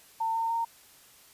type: tone with pitch steps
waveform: sine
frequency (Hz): 900 / 910.5 / 921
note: A5 / A#5 / A#5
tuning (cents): +39 / -41 / -21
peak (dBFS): -26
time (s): 0.2-0.65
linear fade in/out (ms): 10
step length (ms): 150
effects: white hiss -56 dBFS RMS until 1.33 s + resampled to 32000 Hz